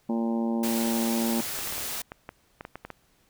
harmonic tone, 115 Hz, A#2, 23 cents flat, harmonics 2 / 3 / 4 / 5 / 6 / 7 / 8 / 9, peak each -25 / -33 / -40 / -37 / -47 / -39 / -42 / -50 dBFS, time 0.09-1.41 s, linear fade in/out 5 ms
white noise, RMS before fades -33 dBFS, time 0.63-2.02 s, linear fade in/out 5 ms
clicks, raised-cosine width 0.5 ms, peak -22 dBFS, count 12, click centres 1.398 / 1.589 / 1.674 / 1.725 / 1.781 / 2.119 / 2.291 / 2.609 / 2.651 / 2.756 / 2.85 / 2.903 s
effects pink hiss -65 dBFS RMS until 3.29 s

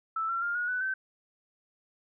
sine tone with pitch steps, 1318.5 / 1360.3 / 1403.4 / 1447.8 / 1493.7 / 1541 Hz, E6 / F6 / F6 / F#6 / F#6 / G6, 0 / -46 / +8 / -38 / +16 / -30 cents, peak -28 dBFS, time 0.16-0.94 s, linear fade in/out 5 ms, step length 130 ms, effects none

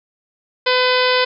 harmonic tone with a mistuned harmonic, 504 Hz, B4, 35 cents sharp, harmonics 1 / 2 / 3 / 4 / 5 / 6 / 7 / 8 / 9 / 10, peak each -17 / -20 / -22 / -23 / -24 / -25 / -25 / -26 / -27 / -27 dBFS, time 0.66-1.25 s, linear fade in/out 10 ms, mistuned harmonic 6, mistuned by +20 cents, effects none

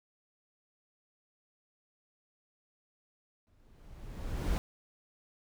brown noise with exponential growth, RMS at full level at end -27 dBFS, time 3.47-4.58 s, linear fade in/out 0 ms, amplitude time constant 240 ms, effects none

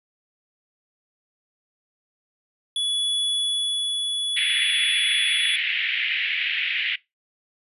square tone with tremolo, 3406 Hz, G#7, 43 cents sharp, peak -22 dBFS, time 2.76-5.56 s, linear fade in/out 2 ms, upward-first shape sine, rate 0.56 Hz, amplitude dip 25%
pink band-pass noise, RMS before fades -25 dBFS, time 4.36-6.96 s, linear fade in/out 10 ms, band 1900 to 3200 Hz, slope 48 dB/octave
effects noise-tail reverb RT60 0.2 s tail -21 dB re dry + resampled to 32000 Hz

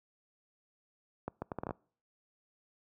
accelerating click train, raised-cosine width 1 ms, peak -22 dBFS, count 8, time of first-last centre 1.28-1.708 s, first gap 140 ms, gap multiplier 0.7, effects noise-tail reverb RT60 0.5 s tail -26 dB re dry + high-pass 80 Hz 12 dB/octave

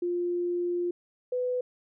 sine tone pair in turn, 351 / 499 Hz, F4 / B4, +9 / +18 cents, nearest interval tritone, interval 609 cents, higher second, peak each -26 dBFS, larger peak neither, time 0.02-0.91 / 1.32-1.61 s, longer first, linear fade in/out 5 ms, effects none

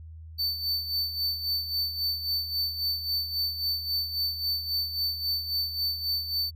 square tone with tremolo, 4537 Hz, C#8, 39 cents sharp, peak -25 dBFS, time 0.38-6.51 s, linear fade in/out 20 ms, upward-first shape sine, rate 3.7 Hz, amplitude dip 65%, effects added 80 Hz sine -41 dBFS peak until 6.55 s

